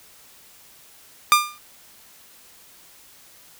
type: tone with exponential decay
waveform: sawtooth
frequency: 1200 Hz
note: D6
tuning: 37 cents sharp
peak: -5 dBFS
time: 1.32-1.58 s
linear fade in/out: 0 ms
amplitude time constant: 56 ms
effects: white hiss -50 dBFS RMS until 3.59 s